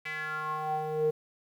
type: tone with band-pass filter sweep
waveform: square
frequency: 154.6 Hz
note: D#3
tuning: 11 cents flat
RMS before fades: -32 dBFS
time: 0.05-1.11 s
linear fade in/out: 10 ms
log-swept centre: 2200 to 430 Hz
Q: 5.9
effects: 10-bit